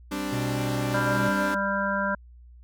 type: chord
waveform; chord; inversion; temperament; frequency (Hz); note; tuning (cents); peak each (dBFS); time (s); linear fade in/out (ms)
sawtooth; G suspended fourth; none; equal; 196 / 261.6 / 293.7; G3 / C4 / D4; 0 / 0 / 0; -30 / -31 / -26; 0.11-1.55; 10
type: tone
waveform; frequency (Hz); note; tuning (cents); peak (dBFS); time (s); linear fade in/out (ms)
square; 123.47; B2; 0; -29; 0.32-1.29; 10
type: harmonic tone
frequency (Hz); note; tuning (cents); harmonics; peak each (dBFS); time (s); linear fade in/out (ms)
197.9; G3; +17; 1 / 3 / 5 / 7 / 8; -30 / -30 / -30 / -30 / -30; 0.94-2.15; 5
effects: added 60 Hz sine -46 dBFS peak until 2.63 s